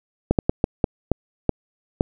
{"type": "slowing click train", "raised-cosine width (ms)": 2, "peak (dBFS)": -3, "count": 8, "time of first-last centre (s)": [0.31, 2.009], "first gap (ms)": 78, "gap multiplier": 1.37, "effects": []}